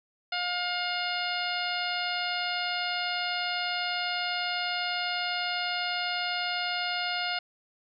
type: harmonic tone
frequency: 712 Hz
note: F5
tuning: 33 cents sharp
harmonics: 1 / 2 / 3 / 4 / 5 / 6 / 7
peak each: -34 / -34 / -36 / -35 / -39 / -37 / -40 dBFS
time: 0.32-7.39 s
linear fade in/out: 5 ms
effects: none